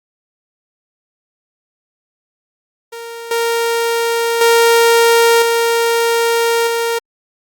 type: tone with level steps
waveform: sawtooth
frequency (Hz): 464.1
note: A#4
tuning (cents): -8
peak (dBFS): -23 / -10 / -4 / -8 / -11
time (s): 2.92-6.99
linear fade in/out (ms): 10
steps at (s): 3.31 / 4.41 / 5.42 / 6.67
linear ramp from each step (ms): 2
effects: Opus 48 kbps